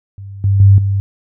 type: tone with level steps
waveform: sine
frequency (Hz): 98.7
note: G2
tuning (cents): +12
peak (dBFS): -27 / -9 / -3 / -12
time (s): 0.18-1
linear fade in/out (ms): 0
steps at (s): 0.44 / 0.6 / 0.78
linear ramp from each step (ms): 2
effects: none